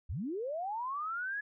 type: linear sweep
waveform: sine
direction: up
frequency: 51.91 to 1707 Hz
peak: -34 dBFS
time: 0.09-1.41 s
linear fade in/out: 10 ms
effects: none